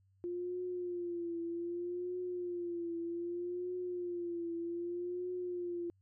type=tone with vibrato; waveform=sine; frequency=349.2 Hz; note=F4; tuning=in tune; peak=-36 dBFS; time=0.24-5.9 s; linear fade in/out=0 ms; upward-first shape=triangle; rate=0.64 Hz; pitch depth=66 cents each way; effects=added 96 Hz sine -67 dBFS peak until 6.01 s